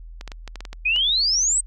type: clicks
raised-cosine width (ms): 0.2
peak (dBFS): -18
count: 9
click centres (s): 0.211 / 0.277 / 0.318 / 0.477 / 0.557 / 0.606 / 0.652 / 0.73 / 0.962
type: exponential sweep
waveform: sine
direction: up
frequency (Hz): 2425 to 8372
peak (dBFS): -17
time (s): 0.85-1.61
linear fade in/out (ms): 10
effects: added 41 Hz sine -36 dBFS peak until 1.66 s